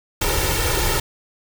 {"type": "noise with comb filter", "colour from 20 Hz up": "pink", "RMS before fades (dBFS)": -20, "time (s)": [0.21, 1], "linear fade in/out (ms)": 5, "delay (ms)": 2.2, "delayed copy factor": 0.75, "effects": []}